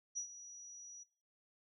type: tone with ADSR envelope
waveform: sine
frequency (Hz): 5830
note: F#8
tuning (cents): -26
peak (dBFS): -36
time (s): 0.15-1.04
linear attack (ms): 26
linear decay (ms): 93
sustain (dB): -13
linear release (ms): 16
effects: noise-tail reverb RT60 0.4 s tail -21 dB re dry